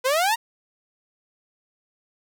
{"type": "exponential sweep", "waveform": "sawtooth", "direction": "up", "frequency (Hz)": [493.9, 957], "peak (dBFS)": -15, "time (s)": [0.04, 0.36], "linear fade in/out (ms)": 20, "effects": []}